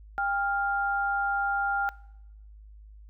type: tone pair together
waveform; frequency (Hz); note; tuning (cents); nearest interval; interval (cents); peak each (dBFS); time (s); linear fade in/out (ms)
sine; 798.4 / 1399; G5 / F6; +32 / +3; minor seventh; 971; -28; 0.18-1.89; 0
effects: noise-tail reverb RT60 0.9 s tail -23 dB re dry + added 52 Hz sine -46 dBFS peak until 3.09 s